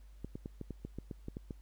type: clicks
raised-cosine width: 3 ms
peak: -28 dBFS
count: 11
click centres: 0.246 / 0.355 / 0.459 / 0.613 / 0.707 / 0.85 / 0.986 / 1.112 / 1.284 / 1.369 / 1.508 s
effects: added 50 Hz sine -52 dBFS peak until 1.61 s + pink hiss -71 dBFS RMS until 1.61 s